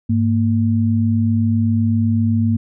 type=tone pair together; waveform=sine; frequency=102.2 / 230 Hz; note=G#2 / A#3; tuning=-27 / -23 cents; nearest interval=octave + major second; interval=1404 cents; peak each=-16 dBFS; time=0.09-2.57 s; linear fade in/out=10 ms; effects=none